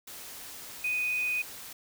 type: tone in noise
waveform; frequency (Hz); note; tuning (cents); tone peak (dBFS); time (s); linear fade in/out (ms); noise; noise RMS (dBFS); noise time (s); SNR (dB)
sine; 2489; D#7; 0; -27; 0.84-1.42; 5; white; -44; 0.07-1.73; +14
effects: none